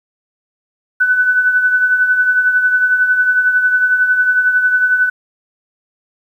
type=tone with tremolo; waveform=sine; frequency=1498 Hz; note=F#6; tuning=21 cents sharp; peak=-7 dBFS; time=1-5.1 s; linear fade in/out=10 ms; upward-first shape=triangle; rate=11 Hz; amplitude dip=60%; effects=8-bit